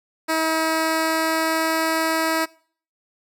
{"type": "tone with pitch glide", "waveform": "10% pulse", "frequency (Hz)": [320.4, 322.4], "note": ["E4", "E4"], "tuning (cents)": [-49, -38], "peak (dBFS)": -11, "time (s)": [0.28, 2.46], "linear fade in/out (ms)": 20, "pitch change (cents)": 11, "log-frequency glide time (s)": [0.51, 1.87], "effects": ["noise-tail reverb RT60 0.5 s tail -23 dB re dry"]}